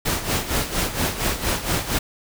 pink noise with tremolo, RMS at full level -21 dBFS, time 0.05-1.99 s, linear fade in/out 10 ms, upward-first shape sine, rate 4.3 Hz, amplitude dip 70%, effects none

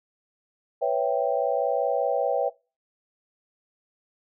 sine chord, C# half-diminished seventh, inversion third, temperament equal, 493.9 / 554.4 / 659.3 / 784 Hz, B4 / C#5 / E5 / G5, 0 / 0 / 0 / 0 cents, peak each -27 / -26 / -27 / -28 dBFS, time 0.81-2.5 s, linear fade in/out 20 ms, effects noise-tail reverb RT60 0.3 s tail -22 dB re dry

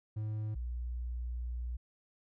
triangle / sine tone pair in turn, 107.7 / 60.27 Hz, A2 / B1, -37 / -42 cents, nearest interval minor seventh, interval 1005 cents, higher first, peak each -32 / -35 dBFS, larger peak first, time 0.16-0.55 / 0.55-1.77 s, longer second, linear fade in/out 10 ms, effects none

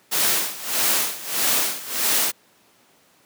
white noise with tremolo, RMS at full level -19 dBFS, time 0.11-2.32 s, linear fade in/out 20 ms, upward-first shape sine, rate 1.6 Hz, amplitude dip 85%, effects pink hiss -57 dBFS RMS until 3.25 s + high-pass 200 Hz 12 dB/octave

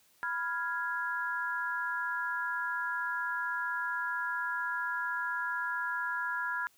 sine chord, F diminished, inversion second, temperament equal, 987.8 / 1396.9 / 1661.2 Hz, Cb6 / F6 / Ab6, 0 / 0 / 0 cents, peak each -37 / -35 / -35 dBFS, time 0.23-6.67 s, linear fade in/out 0 ms, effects white hiss -66 dBFS RMS until 6.77 s + high-pass 60 Hz 12 dB/octave

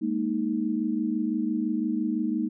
sine chord, Ab suspended second, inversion none, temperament just, 207.7 / 233.6 / 311.5 Hz, Ab3 / Bb3 / Eb4, 0 / +4 / +2 cents, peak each -30 / -28 / -28 dBFS, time 0.01-2.49 s, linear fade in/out 20 ms, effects none

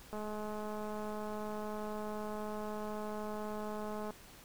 click train, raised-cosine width 1 ms, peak -29 dBFS, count 844, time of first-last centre 0.13-4.106 s, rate 212 Hz, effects pink hiss -56 dBFS RMS until 4.44 s

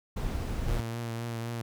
brown noise, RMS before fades -31 dBFS, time 0.16-0.81 s, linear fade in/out 10 ms
sawtooth tone with vibrato, 116.3 Hz, A#2, 4 cents flat, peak -29 dBFS, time 0.68-1.62 s, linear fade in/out 5 ms, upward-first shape triangle, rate 3.9 Hz, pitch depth 35 cents each way
effects none

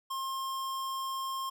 square tone, 1066 Hz, C6, 32 cents sharp, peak -34 dBFS, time 0.1-1.5 s, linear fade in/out 10 ms, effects none

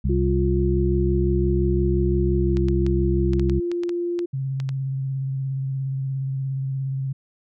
harmonic tone, 65.8 Hz, C2, 10 cents sharp, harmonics 1 / 2 / 3, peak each -21 / -24 / -26 dBFS, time 0.04-3.6 s, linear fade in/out 10 ms
sine tone with pitch glide, 353 to 347.7 Hz, F4 to F4, +19 to -8 cents, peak -22 dBFS, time 0.09-4.26 s, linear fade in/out 10 ms, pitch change -27 cents, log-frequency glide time 2.39-2.48 s
clicks, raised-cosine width 0.2 ms, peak -19 dBFS, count 12, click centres 2.57 / 2.685 / 2.865 / 3.334 / 3.396 / 3.497 / 3.716 / 3.835 / 3.893 / 4.191 / 4.601 / 4.691 s
sine tone with vibrato, 134.4 Hz, C3, 47 cents sharp, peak -23 dBFS, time 4.33-7.13 s, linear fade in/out 10 ms, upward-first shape square, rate 17 Hz, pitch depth 19 cents each way
effects none

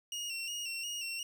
25% pulse tone with vibrato, 2794 Hz, F7, in tune, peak -33 dBFS, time 0.12-1.23 s, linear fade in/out 2 ms, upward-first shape square, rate 2.8 Hz, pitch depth 45 cents each way, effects none

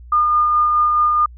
sine tone with tremolo, 1214 Hz, D#6, 43 cents flat, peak -11 dBFS, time 0.12-1.26 s, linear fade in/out 5 ms, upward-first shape sine, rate 4.7 Hz, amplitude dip 25%, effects added 60 Hz sine -36 dBFS peak until 1.37 s

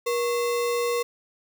sine tone with sample-and-hold, 477.4 Hz, A#4, 41 cents sharp, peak -22 dBFS, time 0.06-1.03 s, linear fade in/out 10 ms, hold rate 1575 Hz, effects none

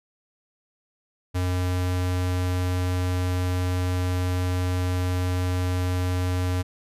square tone, 90.6 Hz, F#2, 36 cents flat, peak -23 dBFS, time 1.34-6.63 s, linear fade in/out 20 ms, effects resampled to 32000 Hz

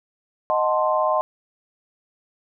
sine chord, D# diminished seventh, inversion none, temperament equal, 622.3 / 740 / 880 / 1046.5 Hz, D#5 / F#5 / A5 / C6, 0 / 0 / 0 / 0 cents, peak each -21 / -26 / -26 / -22 dBFS, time 0.5-1.21 s, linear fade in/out 0 ms, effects none

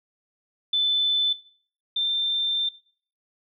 sine tone pair in turn, 3517 / 3576 Hz, A7 / A7, -1 / +27 cents, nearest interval unison, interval 28 cents, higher second, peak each -19 / -22 dBFS, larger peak first, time 0.73-1.33 / 1.96-2.69 s, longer second, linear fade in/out 5 ms, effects noise-tail reverb RT60 0.5 s tail -17 dB re dry

